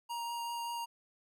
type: tone with vibrato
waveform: square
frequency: 940 Hz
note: A#5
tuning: 14 cents sharp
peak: -37 dBFS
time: 0.09-0.86 s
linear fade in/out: 20 ms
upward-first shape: sine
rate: 5.2 Hz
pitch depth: 9 cents each way
effects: none

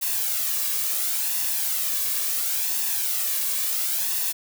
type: noise with flanger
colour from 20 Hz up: blue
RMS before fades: -25 dBFS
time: 0.01-4.33 s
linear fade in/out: 20 ms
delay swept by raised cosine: 1.1 to 1.8 ms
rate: 0.72 Hz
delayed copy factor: +0.5
effects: none

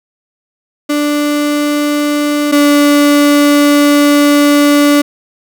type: tone pair in turn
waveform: 35% pulse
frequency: 293.7 / 290 Hz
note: D4 / D4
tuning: 0 / -22 cents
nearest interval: unison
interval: 22 cents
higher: first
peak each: -9 / -4 dBFS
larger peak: second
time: 0.89-2.52 / 2.52-5.02 s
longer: second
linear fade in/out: 10 ms
effects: none

